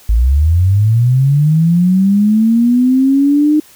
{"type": "linear sweep", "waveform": "sine", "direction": "up", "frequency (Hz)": [51.8, 306.9], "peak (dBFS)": -7, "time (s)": [0.09, 3.6], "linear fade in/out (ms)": 5, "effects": ["white hiss -43 dBFS RMS until 3.75 s"]}